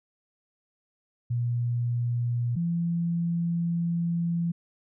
sine tone pair in turn, 120 / 169.92 Hz, B2 / F3, -49 / -47 cents, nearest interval tritone, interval 602 cents, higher second, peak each -24 dBFS, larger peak neither, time 1.3-2.56 / 2.56-4.52 s, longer second, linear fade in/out 10 ms, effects none

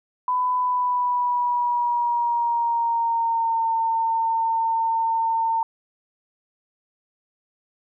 sine tone with pitch glide, 1000 to 906.5 Hz, B5 to A#5, +21 to -49 cents, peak -19 dBFS, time 0.28-5.63 s, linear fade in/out 2 ms, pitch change -170 cents, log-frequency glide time 0.57-3.69 s, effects none

